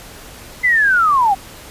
sine linear sweep, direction down, 2050 to 747 Hz, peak -10 dBFS, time 0.63-1.35 s, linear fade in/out 20 ms, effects pink hiss -37 dBFS RMS until 1.7 s + resampled to 32000 Hz

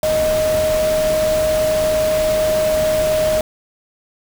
sine tone in noise, 622.3 Hz, D#5, in tune, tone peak -14 dBFS, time 0.03-3.41 s, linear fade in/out 2 ms, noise pink, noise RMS -25 dBFS, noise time 0.03-3.41 s, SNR +8 dB, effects none

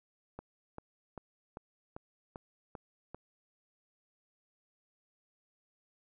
click train, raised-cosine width 1 ms, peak -29 dBFS, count 8, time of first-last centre 0.39-3.146 s, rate 2.54 Hz, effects none

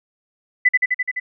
sine tone with echo, 2000 Hz, B6, 21 cents sharp, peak -9 dBFS, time 0.65-0.69 s, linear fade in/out 10 ms, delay 85 ms, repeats 6, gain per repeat -2 dB, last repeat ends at 1.2 s, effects none

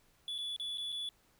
triangle tone with dropouts, 3435 Hz, A7, 42 cents flat, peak -35 dBFS, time 0.28-1.09 s, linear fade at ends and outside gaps 1 ms, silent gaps 0.381-0.386 / 0.563-0.598 / 0.774-0.781 / 0.921-0.925 s, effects pink hiss -69 dBFS RMS until 1.39 s

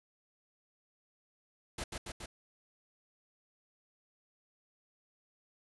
pink noise with echo, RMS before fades -39 dBFS, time 1.78-1.84 s, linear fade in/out 5 ms, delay 140 ms, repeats 3, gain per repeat -2 dB, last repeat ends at 2.26 s, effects resampled to 24000 Hz

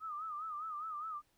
sine tone with vibrato, 1244.5 Hz, D#6, in tune, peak -39 dBFS, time 0-1.22 s, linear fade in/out 50 ms, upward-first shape sine, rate 4.9 Hz, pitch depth 100 cents each way, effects pink hiss -75 dBFS RMS until 1.37 s

